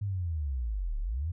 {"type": "linear two-way sweep", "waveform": "sine", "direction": "down then up", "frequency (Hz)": [104.2, 33.48, 89.9], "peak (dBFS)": -29, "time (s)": [0.01, 1.32], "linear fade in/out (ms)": 10, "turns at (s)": 0.99, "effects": []}